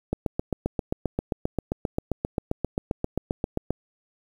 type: click train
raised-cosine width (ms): 2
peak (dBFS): -11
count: 28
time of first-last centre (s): 0.13-3.706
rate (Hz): 7.55
effects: 8-bit